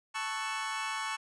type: chord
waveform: 25% pulse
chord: F# minor seventh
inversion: first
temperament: equal with one note detuned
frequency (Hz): 880 / 1108.7 / 1318.5 / 1489.4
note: A5 / C#6 / E6 / F#6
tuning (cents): 0 / 0 / 0 / +11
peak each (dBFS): -34 / -33 / -39 / -38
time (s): 0.14-1.17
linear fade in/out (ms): 20
effects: resampled to 22050 Hz